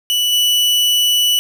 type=tone with level steps; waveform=40% pulse; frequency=2960 Hz; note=F#7; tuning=in tune; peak=-13 / -11 dBFS; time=0.1-1.39 s; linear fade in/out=0 ms; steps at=0.32 s; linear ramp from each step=10 ms; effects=none